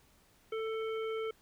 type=harmonic tone; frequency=443.2 Hz; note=A4; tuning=13 cents sharp; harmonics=1 / 3 / 5 / 7; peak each=-34 / -44 / -48 / -51 dBFS; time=0.52-1.31 s; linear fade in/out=5 ms; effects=pink hiss -66 dBFS RMS until 1.41 s

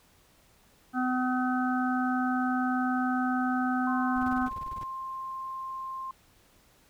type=harmonic tone; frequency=253.5 Hz; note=B3; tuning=45 cents sharp; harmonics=1 / 3 / 5 / 6; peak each=-27 / -32 / -34 / -35 dBFS; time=0.93-4.5 s; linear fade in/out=50 ms
type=tone; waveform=sine; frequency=1055 Hz; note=C6; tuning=14 cents sharp; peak=-34 dBFS; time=3.87-6.11 s; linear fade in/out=2 ms
type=noise bursts; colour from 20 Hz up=brown; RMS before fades=-41 dBFS; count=14; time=4.16-4.835 s; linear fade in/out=2 ms; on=25 ms; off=25 ms
effects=pink hiss -62 dBFS RMS until 6.89 s

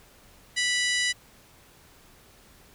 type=harmonic tone with a mistuned harmonic; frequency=984 Hz; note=B5; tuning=7 cents flat; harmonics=2 / 3 / 4 / 5 / 6 / 7 / 8 / 9 / 10; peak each=-26 / -30 / -32 / -34 / -36 / -37 / -38 / -39 / -40 dBFS; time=0.56-1.13 s; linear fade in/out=20 ms; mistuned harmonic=8; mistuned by=-70 cents; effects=pink hiss -55 dBFS RMS until 2.74 s

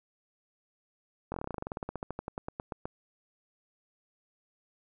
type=slowing click train; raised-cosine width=1 ms; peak=-21 dBFS; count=26; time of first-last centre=1.32-2.855 s; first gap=21 ms; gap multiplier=1.08; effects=none

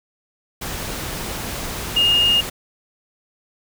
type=tone in noise; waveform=sine; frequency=2840 Hz; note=F7; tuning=28 cents sharp; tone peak=-13 dBFS; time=1.96-2.41 s; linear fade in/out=10 ms; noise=pink; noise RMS=-28 dBFS; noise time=0.61-2.5 s; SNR=+12 dB; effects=none

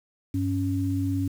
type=tone pair together; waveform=sine; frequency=98 / 277.5 Hz; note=G2 / C#4; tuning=0 / +2 cents; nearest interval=octave + tritone; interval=1802 cents; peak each=-26 dBFS; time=0.34-1.28 s; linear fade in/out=5 ms; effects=8-bit

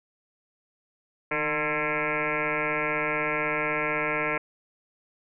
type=tone with frequency modulation; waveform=sine; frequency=1349 Hz; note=E6; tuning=40 cents sharp; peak=-24 dBFS; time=1.31-4.38 s; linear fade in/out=5 ms; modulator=149 Hz; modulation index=7.1; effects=none

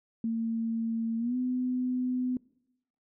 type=tone with pitch glide; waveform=sine; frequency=227.2 to 252.1 Hz; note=A#3 to B3; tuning=-44 to +36 cents; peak=-27 dBFS; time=0.24-2.37 s; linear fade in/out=2 ms; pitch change=+180 cents; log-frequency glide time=1.18-1.36 s; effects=noise-tail reverb RT60 0.9 s tail -23 dB re dry

